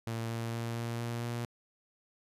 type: tone with pitch steps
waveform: sawtooth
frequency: 114.4 / 115.26 / 116.13 / 117.01 / 117.89 / 118.78 Hz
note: A#2 / A#2 / A#2 / A#2 / A#2 / A#2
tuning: -32 / -19 / -6 / +7 / +20 / +33 cents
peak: -30 dBFS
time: 0.07-1.45 s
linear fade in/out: 0 ms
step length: 230 ms
effects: resampled to 32000 Hz